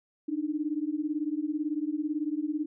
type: beating tone pair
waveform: sine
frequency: 293.7 / 311.7 Hz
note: D4 / D#4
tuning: 0 / +3 cents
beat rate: 18 Hz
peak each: -31 dBFS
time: 0.28-2.66 s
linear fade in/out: 10 ms
effects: none